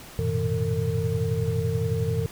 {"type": "tone cluster", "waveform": "sine", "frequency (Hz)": [92.6, 111.1, 122.6, 159, 454.2], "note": ["F#2", "A2", "B2", "D#3", "A#4"], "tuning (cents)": [2, 17, -12, 38, -45], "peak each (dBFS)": -29, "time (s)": [0.19, 2.26], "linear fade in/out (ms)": 0, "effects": ["pink hiss -44 dBFS RMS until 2.31 s"]}